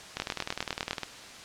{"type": "two click trains", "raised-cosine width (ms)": 0.2, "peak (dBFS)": [-11, -14], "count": [8, 18], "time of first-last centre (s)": [[0.2, 0.909], [0.17, 1.033]], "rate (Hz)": [9.87, 19.7], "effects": ["white hiss -45 dBFS RMS until 1.44 s", "low-pass 6000 Hz 12 dB/octave"]}